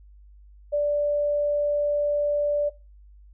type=tone; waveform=sine; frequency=585 Hz; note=D5; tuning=7 cents flat; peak=-20 dBFS; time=0.72-2.7 s; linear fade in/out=20 ms; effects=noise-tail reverb RT60 0.3 s tail -20 dB re dry + added 50 Hz sine -47 dBFS peak until 3.33 s